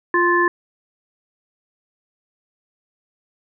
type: harmonic tone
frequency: 349.2 Hz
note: F4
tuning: in tune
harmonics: 1 / 3 / 5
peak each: -18 / -18 / -18 dBFS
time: 0.14-0.48 s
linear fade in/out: 2 ms
effects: none